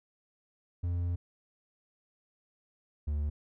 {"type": "tone pair in turn", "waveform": "triangle", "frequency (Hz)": [87.31, 73.84], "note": ["F2", "D2"], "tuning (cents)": [0, 10], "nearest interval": "minor third", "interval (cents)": 290, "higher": "first", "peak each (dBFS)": -27, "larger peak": "neither", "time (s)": [[0.83, 1.16], [3.07, 3.3]], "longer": "first", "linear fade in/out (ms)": 10, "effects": []}